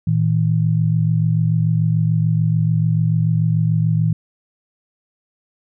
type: tone pair together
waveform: sine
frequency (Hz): 113.14 / 160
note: A2 / D#3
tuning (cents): +49 / +49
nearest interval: tritone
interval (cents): 600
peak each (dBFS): -17 / -16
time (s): 0.07-4.13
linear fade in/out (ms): 5
effects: none